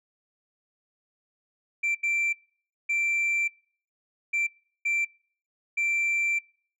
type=tone bursts at uneven times; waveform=sine; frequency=2349 Hz; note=D7; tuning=in tune; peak=-21 dBFS; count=6; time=1.83-1.95 / 2.03-2.33 / 2.89-3.48 / 4.33-4.47 / 4.85-5.05 / 5.77-6.39 s; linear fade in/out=10 ms; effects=noise-tail reverb RT60 0.5 s tail -24 dB re dry + tanh soft clip ceiling -22 dBFS